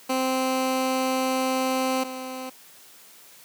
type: tone pair in turn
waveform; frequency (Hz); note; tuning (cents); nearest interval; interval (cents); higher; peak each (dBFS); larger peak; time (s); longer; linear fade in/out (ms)
15% pulse; 260.5 / 258.9; C4 / C4; -7 / -18; unison; 11; first; -16 / -26; first; 0.09-2.04 / 2.04-2.5; first; 10
effects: white hiss -50 dBFS RMS until 3.44 s + high-pass 150 Hz 12 dB/octave